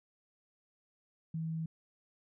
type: tone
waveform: sine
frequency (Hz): 161.6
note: E3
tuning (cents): -34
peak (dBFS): -34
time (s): 1.34-1.66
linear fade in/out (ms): 5
effects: none